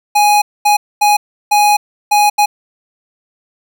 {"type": "tone bursts at uneven times", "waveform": "square", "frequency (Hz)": 830.6, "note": "G#5", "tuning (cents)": 0, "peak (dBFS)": -8, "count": 6, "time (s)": [[0.15, 0.42], [0.65, 0.77], [1.01, 1.17], [1.51, 1.77], [2.11, 2.3], [2.38, 2.46]], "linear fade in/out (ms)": 10, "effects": []}